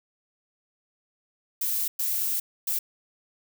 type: noise bursts at uneven times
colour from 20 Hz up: violet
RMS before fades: -27 dBFS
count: 3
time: 1.61-1.88 / 1.99-2.4 / 2.67-2.79 s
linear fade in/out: 5 ms
effects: none